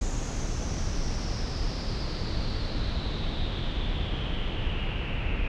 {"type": "noise with low-pass filter sweep", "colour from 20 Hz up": "brown", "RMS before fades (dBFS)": -29, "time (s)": [0.01, 5.48], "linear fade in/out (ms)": 5, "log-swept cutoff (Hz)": [6800, 2600], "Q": 6.4, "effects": []}